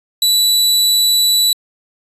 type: tone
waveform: sawtooth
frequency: 3951 Hz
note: B7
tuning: in tune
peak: -7 dBFS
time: 0.22-1.53 s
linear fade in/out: 2 ms
effects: resampled to 32000 Hz